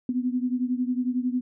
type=beating tone pair; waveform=sine; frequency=246.9 / 257.9 Hz; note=B3 / C4; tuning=0 / -25 cents; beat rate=11 Hz; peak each=-25 / -28 dBFS; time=0.09-1.41 s; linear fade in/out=2 ms; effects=none